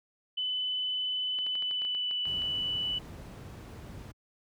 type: tone with pitch glide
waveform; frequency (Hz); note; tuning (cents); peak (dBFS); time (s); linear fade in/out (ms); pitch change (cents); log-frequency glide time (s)
sine; 3009 to 2971; F#7 to F#7; +28 to +6; -29; 0.37-2.99; 10; -22; 1.41-2.26
type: clicks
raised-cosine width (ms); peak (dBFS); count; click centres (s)
0.3; -30; 11; 1.388 / 1.466 / 1.554 / 1.624 / 1.711 / 1.819 / 1.85 / 1.949 / 2.111 / 2.255 / 2.42
type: noise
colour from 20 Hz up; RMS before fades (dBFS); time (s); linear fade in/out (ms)
brown; -39; 2.26-4.12; 10
effects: high-pass 80 Hz 12 dB/octave